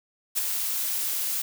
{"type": "noise with ADSR envelope", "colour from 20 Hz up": "blue", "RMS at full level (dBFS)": -23, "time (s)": [0.35, 1.42], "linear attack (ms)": 28, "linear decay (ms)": 18, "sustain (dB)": -5, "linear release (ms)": 5, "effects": []}